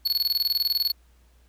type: tone with tremolo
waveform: square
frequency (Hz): 4400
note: C#8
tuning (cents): -14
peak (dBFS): -20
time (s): 0.05-0.92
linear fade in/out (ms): 10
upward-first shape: square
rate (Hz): 20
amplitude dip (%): 80
effects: added 60 Hz sine -55 dBFS peak until 1.48 s + pink hiss -65 dBFS RMS until 1.48 s